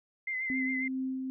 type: tone with vibrato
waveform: sine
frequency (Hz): 2062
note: C7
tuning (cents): -26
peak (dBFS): -31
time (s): 0.27-0.88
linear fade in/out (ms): 5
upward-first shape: sine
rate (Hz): 7.4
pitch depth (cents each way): 39
type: tone with tremolo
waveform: sine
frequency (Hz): 261.6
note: C4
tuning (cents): 0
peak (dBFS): -30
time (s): 0.5-1.3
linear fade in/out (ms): 0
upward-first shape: sine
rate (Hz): 2.4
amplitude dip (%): 30
effects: none